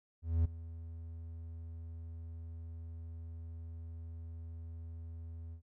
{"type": "tone with ADSR envelope", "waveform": "triangle", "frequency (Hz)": 82.41, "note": "E2", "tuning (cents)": 0, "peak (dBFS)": -23, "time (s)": [0.22, 5.62], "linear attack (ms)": 230, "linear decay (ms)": 8, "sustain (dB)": -18, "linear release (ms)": 91, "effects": []}